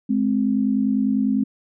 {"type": "tone pair together", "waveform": "sine", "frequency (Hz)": [211.6, 261.6], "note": ["G#3", "C4"], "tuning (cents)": [33, 0], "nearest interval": "major third", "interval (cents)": 367, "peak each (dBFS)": -20, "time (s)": [0.09, 1.44], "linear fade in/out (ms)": 10, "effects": []}